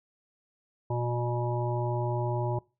harmonic tone, 120.8 Hz, B2, 38 cents flat, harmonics 1 / 3 / 5 / 7 / 8, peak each -29 / -34 / -36 / -37 / -38 dBFS, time 0.9-2.59 s, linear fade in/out 5 ms, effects noise-tail reverb RT60 0.3 s tail -23 dB re dry

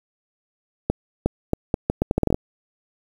accelerating click train, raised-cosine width 2 ms, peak -5 dBFS, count 13, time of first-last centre 0.9-2.344 s, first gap 360 ms, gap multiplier 0.76, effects 7-bit

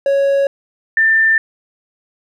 triangle / sine tone pair in turn, 554.4 / 1786.7 Hz, C#5 / A6, 0 / +26 cents, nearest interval octave + minor sixth, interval 2026 cents, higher second, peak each -9 dBFS, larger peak neither, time 0.06-0.47 / 0.97-1.38 s, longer neither, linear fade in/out 2 ms, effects none

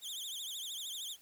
sawtooth tone with vibrato, 3417 Hz, G#7, 49 cents sharp, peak -37 dBFS, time 0.01-1.17 s, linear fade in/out 50 ms, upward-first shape triangle, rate 13 Hz, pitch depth 200 cents each way, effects white hiss -63 dBFS RMS until 1.21 s

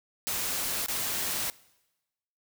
white noise with dropouts, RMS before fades -31 dBFS, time 0.27-1.5 s, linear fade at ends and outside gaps 0 ms, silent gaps 0.861-0.884 s, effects noise-tail reverb RT60 1.0 s tail -22 dB re dry

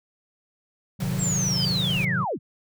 triangle chord, A diminished seventh, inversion none, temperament equal, 110 / 130.81 / 155.56 / 185 Hz, A2 / C3 / Eb3 / Gb3, 0 / 0 / 0 / 0 cents, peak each -32 / -27 / -28 / -26 dBFS, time 0.99-2.25 s, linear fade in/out 20 ms
pink noise, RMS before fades -37 dBFS, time 1-2.05 s, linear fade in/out 5 ms
sine linear sweep, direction down, 7730 to 78 Hz, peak -24 dBFS, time 1.18-2.39 s, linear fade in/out 50 ms
sine tone with exponential growth, 3097 Hz, G7, 22 cents flat, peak -23 dBFS, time 1.45-1.65 s, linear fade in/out 1 ms, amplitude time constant 42 ms
effects none

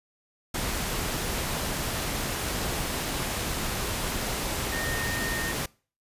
sine tone in noise, 1841 Hz, A#6, 22 cents flat, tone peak -32 dBFS, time 4.72-5.52 s, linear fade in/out 5 ms, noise pink, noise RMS -30 dBFS, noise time 0.54-5.66 s, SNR -5 dB, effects noise-tail reverb RT60 0.4 s tail -24 dB re dry + resampled to 32000 Hz

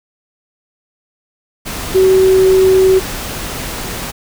sine tone in noise, 377.9 Hz, F#4, 37 cents sharp, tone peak -6 dBFS, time 1.94-3 s, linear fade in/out 20 ms, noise pink, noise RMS -23 dBFS, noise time 1.65-4.12 s, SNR +14 dB, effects none

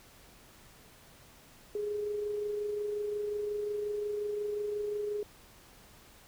sine tone with amplitude modulation, 416 Hz, G#4, 3 cents sharp, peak -30 dBFS, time 1.75-5.23 s, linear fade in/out 2 ms, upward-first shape sine, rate 25.6 Hz, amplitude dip 35%, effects pink hiss -57 dBFS RMS until 6.27 s

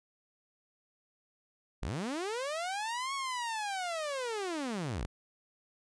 sawtooth linear two-way sweep, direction up then down, 33.44 to 1114 to 33.44 Hz, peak -30 dBFS, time 1.82-5.06 s, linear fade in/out 10 ms, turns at 3.14 s, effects resampled to 22050 Hz

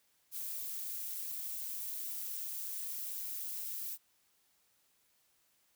violet noise with amplitude modulation, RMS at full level -38 dBFS, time 0.31-3.98 s, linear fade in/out 50 ms, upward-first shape sine, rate 198 Hz, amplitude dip 60%, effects white hiss -73 dBFS RMS until 5.75 s

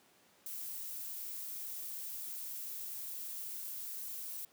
violet noise, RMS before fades -43 dBFS, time 0.46-4.45 s, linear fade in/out 2 ms, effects pink hiss -66 dBFS RMS until 4.52 s + high-pass 200 Hz 12 dB/octave

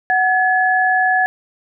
sine tone pair together, 743 / 1705 Hz, F#5 / G#6, +7 / +45 cents, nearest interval octave + major second, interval 1438 cents, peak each -15 dBFS, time 0.1-1.26 s, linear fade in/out 0 ms, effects none

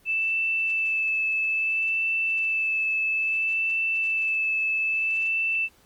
sine tone with vibrato, 2637 Hz, E7, in tune, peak -22 dBFS, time 0.05-5.69 s, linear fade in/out 50 ms, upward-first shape sine, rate 0.6 Hz, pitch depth 15 cents each way, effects pink hiss -59 dBFS RMS until 5.85 s + Opus 24 kbps

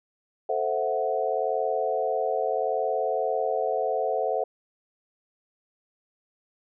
sine chord, F# half-diminished seventh, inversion first, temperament equal with one note detuned, 440 / 521.7 / 659.3 / 740 Hz, A4 / C5 / E5 / F#5, 0 / -5 / 0 / 0 cents, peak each -29 dBFS, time 0.49-4.44 s, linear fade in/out 5 ms, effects none

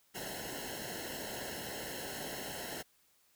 pink noise with comb filter, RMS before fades -42 dBFS, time 0.14-2.83 s, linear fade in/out 20 ms, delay 0.84 ms, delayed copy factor -0.95, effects white hiss -70 dBFS RMS until 3.35 s

